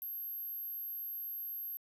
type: tone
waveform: sine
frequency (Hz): 12544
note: G9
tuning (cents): 0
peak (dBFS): -37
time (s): 0.02-1.77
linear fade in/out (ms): 0
effects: tanh soft clip ceiling -36 dBFS + 12-bit